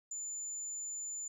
sine tone, 7040 Hz, A8, in tune, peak -37 dBFS, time 0.11-1.28 s, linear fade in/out 5 ms, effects tanh soft clip ceiling -36 dBFS

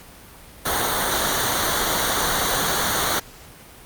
pink noise with comb filter, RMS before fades -22 dBFS, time 0.65-3.2 s, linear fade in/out 10 ms, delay 0.39 ms, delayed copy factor -0.7, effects pink hiss -44 dBFS RMS until 3.85 s + Opus 48 kbps

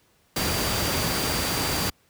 sine tone in noise, 4699 Hz, D8, in tune, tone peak -33 dBFS, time 0.36-1.9 s, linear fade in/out 5 ms, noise pink, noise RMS -25 dBFS, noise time 0.36-1.9 s, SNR -11 dB, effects pink hiss -63 dBFS RMS until 2.09 s + high-pass 60 Hz 12 dB/octave

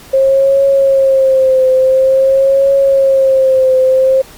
sine tone with vibrato, 534 Hz, C5, 35 cents sharp, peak -6 dBFS, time 0.13-4.22 s, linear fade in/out 10 ms, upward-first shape triangle, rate 0.48 Hz, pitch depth 54 cents each way, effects pink hiss -37 dBFS RMS until 4.37 s + Opus 48 kbps

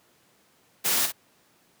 white noise with echo, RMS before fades -24 dBFS, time 0.84-1.07 s, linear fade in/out 20 ms, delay 53 ms, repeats 1, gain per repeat -8 dB, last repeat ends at 1.123 s, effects pink hiss -62 dBFS RMS until 1.8 s + high-pass 150 Hz 12 dB/octave

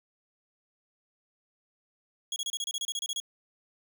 25% pulse tone bursts, 3320 Hz, G#7, 1 cent flat, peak -27 dBFS, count 13, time 2.32-3.201 s, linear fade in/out 2 ms, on 41 ms, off 29 ms, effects none

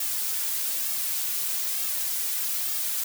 blue noise with flanger, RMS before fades -28 dBFS, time 0-3.04 s, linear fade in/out 5 ms, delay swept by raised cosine 2 to 3.9 ms, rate 1.1 Hz, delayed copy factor -0.7, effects none

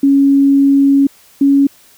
sine tone pair in turn, 277.2 / 278.4 Hz, C#4 / C#4, 0 / +8 cents, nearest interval unison, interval 8 cents, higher second, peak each -6 dBFS, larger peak neither, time 0.03-1.07 / 1.41-1.67 s, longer first, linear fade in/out 5 ms, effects white hiss -46 dBFS RMS until 1.97 s

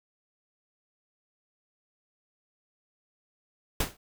pink noise with exponential decay, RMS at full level -23 dBFS, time 3.8-3.97 s, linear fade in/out 5 ms, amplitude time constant 36 ms, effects none

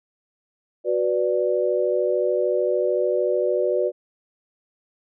sine chord, B minor, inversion second, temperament equal, 370 / 493.9 / 587.3 Hz, F#4 / B4 / D5, 0 / 0 / 0 cents, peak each -23 dBFS, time 0.84-3.92 s, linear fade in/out 50 ms, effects none

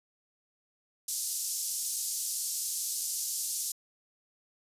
pink band-pass noise, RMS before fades -34 dBFS, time 1.08-3.72 s, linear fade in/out 5 ms, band 5600 to 13000 Hz, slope 24 dB/octave, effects resampled to 32000 Hz

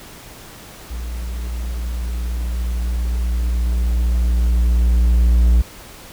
triangle tone with level ramp, 59.1 Hz, A#1, 24 cents sharp, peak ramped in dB -22 to -7 dBFS, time 0.9-5.62 s, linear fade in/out 10 ms, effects pink hiss -39 dBFS RMS until 6.12 s

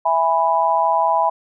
sine chord, E major, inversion none, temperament just, 659.3 / 824.1 / 988.9 Hz, E5 / G#5 / B5, 0 / -14 / +2 cents, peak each -20 / -19 / -17 dBFS, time 0.05-1.3 s, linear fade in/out 10 ms, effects none

